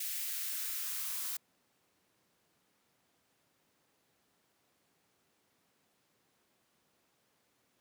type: noise with high-pass filter sweep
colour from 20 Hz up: blue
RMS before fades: -38 dBFS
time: 0-1.37 s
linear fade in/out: 5 ms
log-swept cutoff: 2100 to 930 Hz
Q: 1.5
effects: pink hiss -74 dBFS RMS until 7.8 s + high-pass 150 Hz 12 dB/octave